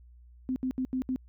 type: tone bursts at uneven times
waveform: sine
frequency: 257.9 Hz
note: C4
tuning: 25 cents flat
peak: -27 dBFS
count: 5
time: 0.49-0.56 / 0.63-0.71 / 0.78-0.85 / 0.93-1.02 / 1.09-1.16 s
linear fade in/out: 0 ms
effects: added 60 Hz sine -51 dBFS peak until 1.28 s